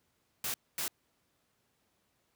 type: noise bursts at uneven times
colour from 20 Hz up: white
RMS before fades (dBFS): -35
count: 2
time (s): 0.44-0.54 / 0.78-0.88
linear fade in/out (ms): 2
effects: pink hiss -75 dBFS RMS until 2.35 s + high-pass 80 Hz 12 dB/octave